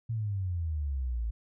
sine exponential sweep, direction down, 116.6 to 54.1 Hz, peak -29 dBFS, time 0.09-1.31 s, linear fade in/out 10 ms, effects none

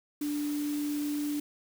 sine tone in noise, 293.7 Hz, D4, in tune, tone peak -29 dBFS, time 0.21-1.4 s, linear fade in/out 5 ms, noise white, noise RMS -44 dBFS, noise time 0.21-1.4 s, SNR +12 dB, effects none

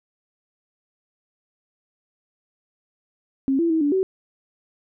sine tone with pitch steps, 269.6 / 335.9 / 321.5 / 289 / 379.5 Hz, C#4 / E4 / E4 / D4 / F#4, -48 / +33 / -43 / -28 / +44 cents, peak -17 dBFS, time 3.48-4.03 s, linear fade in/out 0 ms, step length 110 ms, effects none

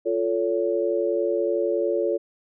sine chord, F augmented, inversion none, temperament equal with one note detuned, 349.2 / 440 / 563.1 Hz, F4 / A4 / C#5, 0 / 0 / +27 cents, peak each -25 dBFS, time 0.05-2.18 s, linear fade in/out 20 ms, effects none

